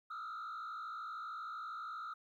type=tone with frequency modulation; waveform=sine; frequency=1312 Hz; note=E6; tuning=9 cents flat; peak=-39 dBFS; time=0.1-2.14 s; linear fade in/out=10 ms; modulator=56.4 Hz; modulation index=1.4; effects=tanh soft clip ceiling -41 dBFS + 13-bit